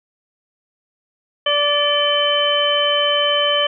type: harmonic tone with a mistuned harmonic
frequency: 582 Hz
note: D5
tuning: 16 cents flat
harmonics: 1 / 2 / 3 / 4 / 5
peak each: -19 / -23 / -25 / -28 / -17 dBFS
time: 1.46-3.67 s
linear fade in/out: 5 ms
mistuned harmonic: 5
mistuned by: +85 cents
effects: none